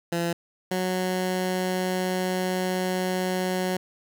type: tone pair in turn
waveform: 15% pulse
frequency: 170.4 / 184.3 Hz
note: F3 / F#3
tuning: -42 / -7 cents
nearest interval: minor second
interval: 135 cents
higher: second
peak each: -18 dBFS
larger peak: neither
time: 0.12-0.33 / 0.71-3.77 s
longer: second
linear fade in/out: 5 ms
effects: none